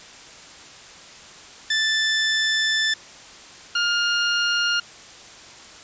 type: tone pair in turn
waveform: 20% pulse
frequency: 1760 / 1413.3 Hz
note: A6 / F6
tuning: 0 / +20 cents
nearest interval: major third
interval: 380 cents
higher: first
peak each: -14 / -14 dBFS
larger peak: neither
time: 1.7-2.94 / 3.75-4.8 s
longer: first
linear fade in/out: 5 ms
effects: white hiss -43 dBFS RMS until 5.83 s + resampled to 16000 Hz